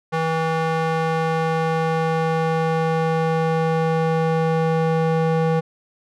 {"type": "tone with band-pass filter sweep", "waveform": "square", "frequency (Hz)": 161.9, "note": "E3", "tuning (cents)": -31, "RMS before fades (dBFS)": -20, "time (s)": [0.12, 5.61], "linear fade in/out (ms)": 20, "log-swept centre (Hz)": [930, 500], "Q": 0.79, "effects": []}